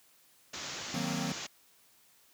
white low-pass noise, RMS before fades -41 dBFS, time 0.53-1.47 s, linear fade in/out 10 ms, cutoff 7100 Hz, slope 96 dB/octave
square chord, C half-diminished seventh, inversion first, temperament equal, 155.56 / 185 / 233.1 / 261.6 Hz, Eb3 / Gb3 / Bb3 / C4, 0 / 0 / 0 / 0 cents, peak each -39 dBFS, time 0.94-1.32 s, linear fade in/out 2 ms
effects white hiss -64 dBFS RMS until 2.33 s + high-pass 80 Hz 12 dB/octave

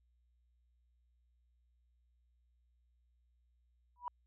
sine tone with exponential growth, 976 Hz, B5, 21 cents flat, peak -33 dBFS, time 3.96-4.08 s, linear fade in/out 1 ms, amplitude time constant 24 ms, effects tanh soft clip ceiling -29 dBFS + added 60 Hz sine -70 dBFS peak until 4.26 s

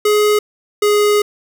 square tone pair in turn, 419.8 / 415.9 Hz, G#4 / G#4, +19 / +2 cents, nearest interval unison, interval 17 cents, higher first, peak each -11 dBFS, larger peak neither, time 0.05-0.39 / 0.82-1.22 s, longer second, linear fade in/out 5 ms, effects none

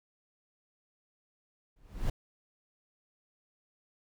brown noise with exponential growth, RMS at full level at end -26 dBFS, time 1.76-2.1 s, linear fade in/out 5 ms, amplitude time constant 73 ms, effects none

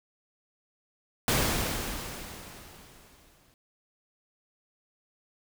pink noise with exponential decay, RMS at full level -24 dBFS, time 1.28-3.54 s, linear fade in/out 1 ms, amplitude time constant 490 ms, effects none

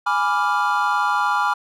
triangle chord, G# diminished seventh, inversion none, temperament equal, 830.6 / 987.8 / 1174.7 / 1396.9 Hz, G#5 / B5 / D6 / F6, 0 / 0 / 0 / 0 cents, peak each -21 dBFS, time 0.06-1.54 s, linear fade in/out 10 ms, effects none

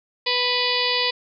harmonic tone with a mistuned harmonic, 493.9 Hz, B4, in tune, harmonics 1 / 2 / 4 / 5 / 6 / 7 / 8 / 9 / 10, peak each -28 / -28 / -28 / -28 / -28 / -28 / -28 / -28 / -28 dBFS, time 0.26-1.11 s, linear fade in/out 10 ms, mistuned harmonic 10, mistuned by -18 cents, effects none

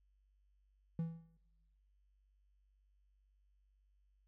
triangle tone with exponential decay, 164.81 Hz, E3, in tune, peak -31 dBFS, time 0.99-1.37 s, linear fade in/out 2 ms, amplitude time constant 82 ms, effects noise-tail reverb RT60 1.0 s tail -21 dB re dry + added 49 Hz sine -70 dBFS peak until 4.27 s

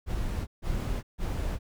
brown noise bursts, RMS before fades -30 dBFS, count 3, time 0.06-1.59 s, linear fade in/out 50 ms, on 410 ms, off 150 ms, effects none

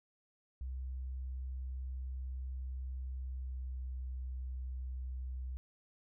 sine tone with pitch glide, 64.5 to 63.76 Hz, C2 to C2, -24 to -44 cents, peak -38 dBFS, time 0.61-5.57 s, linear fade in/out 0 ms, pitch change -20 cents, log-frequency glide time 3.06-3.9 s, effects none

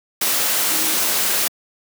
sine tone in noise, 316.6 Hz, D#4, 30 cents sharp, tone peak -30 dBFS, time 0.71-0.95 s, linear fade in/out 5 ms, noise white, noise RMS -19 dBFS, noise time 0.21-1.48 s, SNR -14 dB, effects high-pass 200 Hz 12 dB/octave

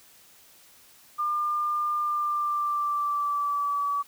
sine tone with pitch glide, 1200 to 1144.5 Hz, D6 to D6, +37 to -45 cents, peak -24 dBFS, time 1.18-4.03 s, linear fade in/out 20 ms, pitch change -82 cents, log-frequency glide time 2-3.87 s, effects white hiss -55 dBFS RMS until 4.07 s

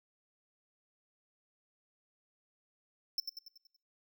square tone with echo, 5340 Hz, E8, 22 cents sharp, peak -30 dBFS, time 3.18-3.2 s, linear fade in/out 2 ms, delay 94 ms, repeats 6, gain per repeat -6 dB, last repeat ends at 3.764 s, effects noise-tail reverb RT60 0.5 s tail -23 dB re dry

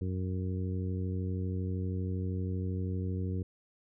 harmonic tone, 92.7 Hz, F#2, 4 cents sharp, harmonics 1 / 2 / 3 / 4 / 5, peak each -32 / -38 / -42 / -44 / -46 dBFS, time 0.01-3.43 s, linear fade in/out 5 ms, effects none

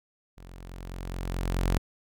sawtooth tone with level ramp, 44.69 Hz, F1, 41 cents sharp, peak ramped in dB -42 to -18 dBFS, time 0.37-1.78 s, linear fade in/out 10 ms, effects none

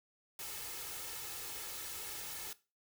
white noise with comb filter, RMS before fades -44 dBFS, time 0.39-2.53 s, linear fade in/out 2 ms, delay 2.3 ms, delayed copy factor +0.55, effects noise-tail reverb RT60 0.3 s tail -18 dB re dry

